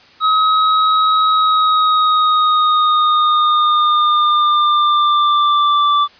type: tone with pitch glide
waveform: square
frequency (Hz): 1273 to 1167.3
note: D#6 to D6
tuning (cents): +39 to -11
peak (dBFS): -11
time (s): 0.2-6.08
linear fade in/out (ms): 50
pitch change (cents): -150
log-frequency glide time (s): 1.29-5.96
effects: white hiss -45 dBFS RMS until 6.19 s + resampled to 11025 Hz